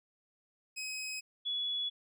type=tone pair in turn; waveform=20% pulse / sine; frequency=2537 / 3396 Hz; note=D#7 / G#7; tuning=+33 / +38 cents; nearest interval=perfect fourth; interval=505 cents; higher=second; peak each=-33 / -32 dBFS; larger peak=second; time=0.76-1.21 / 1.45-1.9 s; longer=neither; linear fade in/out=20 ms; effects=none